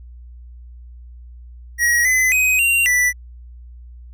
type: tone with pitch steps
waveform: square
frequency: 1902 / 2024 / 2516 / 2762 / 1973 Hz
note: A#6 / B6 / D#7 / F7 / B6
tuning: +34 / +42 / +19 / -20 / -2 cents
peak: -14 dBFS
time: 1.78-3.13 s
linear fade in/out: 50 ms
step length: 270 ms
effects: added 60 Hz sine -36 dBFS peak until 4.13 s